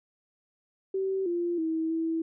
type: tone with pitch steps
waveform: sine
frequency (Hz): 384 / 346.1 / 322 / 326.1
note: G4 / F4 / E4 / E4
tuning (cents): -36 / -16 / -41 / -19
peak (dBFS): -26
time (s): 0.94-2.22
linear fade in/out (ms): 5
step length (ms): 320
effects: none